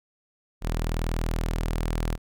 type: tone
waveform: sawtooth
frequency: 40.52 Hz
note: E1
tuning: 29 cents flat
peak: -21 dBFS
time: 0.61-2.18 s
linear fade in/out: 50 ms
effects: none